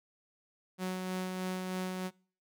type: tone with tremolo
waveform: sawtooth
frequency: 185 Hz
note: F#3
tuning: in tune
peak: -29 dBFS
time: 0.78-2.11 s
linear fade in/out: 50 ms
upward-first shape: sine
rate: 3.2 Hz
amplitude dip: 30%
effects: noise-tail reverb RT60 0.5 s tail -26 dB re dry